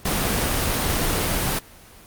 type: noise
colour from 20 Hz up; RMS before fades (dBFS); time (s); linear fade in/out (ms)
pink; -22; 0.05-1.59; 5
effects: pink hiss -46 dBFS RMS until 2.06 s + Opus 24 kbps